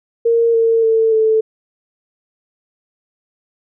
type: tone with pitch steps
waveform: sine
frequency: 463.2 / 455.2 / 447.4 / 439.7 Hz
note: A#4 / A#4 / A4 / A4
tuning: -11 / -41 / +29 / -1 cents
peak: -10 dBFS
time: 0.25-1.41 s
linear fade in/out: 10 ms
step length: 290 ms
effects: none